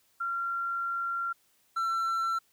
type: tone pair in turn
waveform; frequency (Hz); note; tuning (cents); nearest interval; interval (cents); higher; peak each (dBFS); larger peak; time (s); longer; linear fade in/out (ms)
sine / triangle; 1376 / 1346.9; F6 / E6; -26 / +37; unison; 37; first; -29 / -25; second; 0.2-1.33 / 1.76-2.39; first; 10
effects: white hiss -68 dBFS RMS until 2.52 s